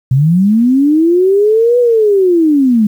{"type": "linear two-way sweep", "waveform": "sine", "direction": "up then down", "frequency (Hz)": [123.5, 493.9, 204.1], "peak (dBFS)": -6, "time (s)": [0.11, 2.87], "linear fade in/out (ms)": 5, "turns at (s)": 1.79, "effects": ["7-bit"]}